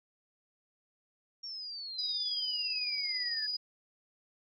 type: exponential sweep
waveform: sine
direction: down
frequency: 5588 to 1701 Hz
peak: -39 dBFS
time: 1.43-3.47 s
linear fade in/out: 10 ms
type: tone with tremolo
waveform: sine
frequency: 4923 Hz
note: D#8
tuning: 19 cents flat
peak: -31 dBFS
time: 1.98-3.57 s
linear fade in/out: 10 ms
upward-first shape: square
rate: 18 Hz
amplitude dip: 30%
effects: none